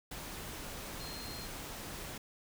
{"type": "tone in noise", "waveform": "sine", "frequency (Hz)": 4200, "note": "C8", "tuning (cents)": 6, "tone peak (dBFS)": -47, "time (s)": [1, 1.46], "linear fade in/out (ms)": 5, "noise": "pink", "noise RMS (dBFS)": -44, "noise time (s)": [0.11, 2.18], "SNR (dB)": -6, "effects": []}